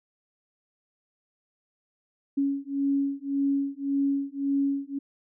sine beating tone pair, 277.2 / 279 Hz, C#4 / C#4, 0 / +11 cents, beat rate 1.8 Hz, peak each -27 dBFS, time 2.37-4.99 s, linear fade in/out 10 ms, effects none

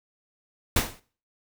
pink noise with exponential decay, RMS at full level -19 dBFS, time 0.76-1 s, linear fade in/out 5 ms, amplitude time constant 52 ms, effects noise-tail reverb RT60 0.4 s tail -18 dB re dry

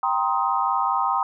sine chord, C minor seventh, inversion second, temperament just, 784.9 / 941.9 / 1046.5 / 1255.8 Hz, G5 / Bb5 / C6 / Eb6, +2 / +18 / 0 / +16 cents, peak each -25 dBFS, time 0.03-1.23 s, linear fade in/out 2 ms, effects none

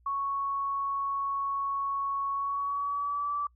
sine tone with pitch glide, 1108.7 to 1159.1 Hz, C#6 to D6, 0 to -23 cents, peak -28 dBFS, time 0.06-3.47 s, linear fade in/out 5 ms, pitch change +77 cents, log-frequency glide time 2.32-3.34 s, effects noise-tail reverb RT60 0.1 s tail -26 dB re dry + added 60 Hz sine -60 dBFS peak until 3.55 s

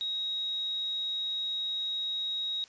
sine tone, 3791 Hz, A#7, 28 cents sharp, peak -30 dBFS, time 0.01-2.64 s, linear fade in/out 0 ms, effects white hiss -57 dBFS RMS until 2.68 s + resampled to 16000 Hz

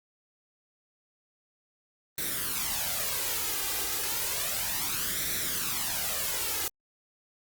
white noise with flanger, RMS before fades -31 dBFS, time 2.18-6.68 s, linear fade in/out 2 ms, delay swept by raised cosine 0.51 to 2.51 ms, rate 0.32 Hz, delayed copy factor +0.65, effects Opus 32 kbps

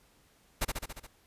pink noise with echo, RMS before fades -29 dBFS, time 0.61-0.65 s, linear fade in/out 10 ms, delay 70 ms, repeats 6, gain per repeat -3 dB, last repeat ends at 1.07 s, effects pink hiss -65 dBFS RMS until 1.26 s + resampled to 32000 Hz

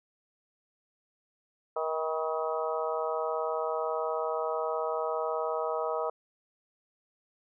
harmonic tone with a mistuned harmonic, 158.5 Hz, D#3, 32 cents sharp, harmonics 3 / 4 / 5 / 6 / 7 / 8, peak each -33 / -33 / -38 / -38 / -41 / -37 dBFS, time 1.76-6.1 s, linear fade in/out 5 ms, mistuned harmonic 6, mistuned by +37 cents, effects none

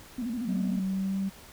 sine tone with vibrato, 236.5 Hz, A#3, 25 cents sharp, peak -29 dBFS, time 0.18-0.8 s, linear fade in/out 5 ms, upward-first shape square, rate 13 Hz, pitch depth 110 cents each way
sine tone with pitch glide, 188.4 to 193.81 Hz, F#3 to G3, +32 to -19 cents, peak -26 dBFS, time 0.47-1.3 s, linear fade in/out 20 ms, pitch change +49 cents, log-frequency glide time 0.67-1.18 s
effects tanh soft clip ceiling -21 dBFS + pink hiss -50 dBFS RMS until 1.52 s

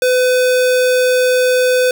square tone, 504 Hz, B4, 35 cents sharp, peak -11 dBFS, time 0.02-1.91 s, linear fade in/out 2 ms, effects none

